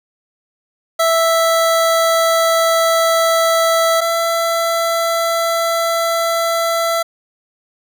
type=tone pair in turn; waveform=25% pulse; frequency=659.3 / 668.1 Hz; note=E5 / E5; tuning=0 / +23 cents; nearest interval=unison; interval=23 cents; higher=second; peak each=-8 / -11 dBFS; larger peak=first; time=0.99-4.01 / 4.01-7.03 s; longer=neither; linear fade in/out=10 ms; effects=none